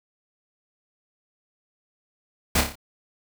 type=noise with echo; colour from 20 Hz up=pink; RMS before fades=-20 dBFS; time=2.55-2.61 s; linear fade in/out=5 ms; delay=29 ms; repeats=5; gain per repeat=-5 dB; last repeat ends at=2.755 s; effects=none